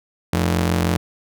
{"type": "ring-modulated tone", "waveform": "sawtooth", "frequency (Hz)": 130.81, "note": "C3", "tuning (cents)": 0, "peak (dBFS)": -10, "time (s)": [0.33, 0.97], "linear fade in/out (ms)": 2, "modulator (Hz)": 42.3, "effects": []}